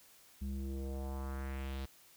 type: tone with low-pass filter sweep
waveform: square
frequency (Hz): 67.2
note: C2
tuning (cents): +47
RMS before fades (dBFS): -40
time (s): 0.41-1.86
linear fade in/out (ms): 10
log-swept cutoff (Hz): 180 to 4500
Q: 2.1
effects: white hiss -62 dBFS RMS until 2.16 s